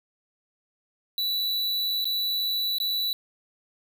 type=tone with dropouts; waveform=square; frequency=3951 Hz; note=B7; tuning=in tune; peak=-25 dBFS; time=1.18-3.13 s; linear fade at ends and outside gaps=1 ms; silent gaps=2.044-2.054 / 2.784-2.801 s; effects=none